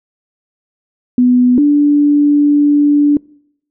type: tone pair in turn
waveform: sine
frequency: 248.2 / 291.4 Hz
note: B3 / D4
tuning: +9 / -13 cents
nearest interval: minor third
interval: 278 cents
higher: second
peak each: -6 dBFS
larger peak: neither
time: 1.18-1.58 / 1.58-3.17 s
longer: second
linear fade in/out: 2 ms
effects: noise-tail reverb RT60 0.7 s tail -25 dB re dry